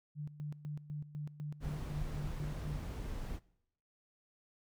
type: tone with tremolo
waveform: sine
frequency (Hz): 148.6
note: D3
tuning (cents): +21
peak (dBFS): -38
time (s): 0.15-2.8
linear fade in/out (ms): 50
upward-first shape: square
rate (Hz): 4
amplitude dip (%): 80
type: noise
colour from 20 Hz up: brown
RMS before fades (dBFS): -41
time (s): 1.6-3.4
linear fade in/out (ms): 50
effects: noise-tail reverb RT60 0.8 s tail -23 dB re dry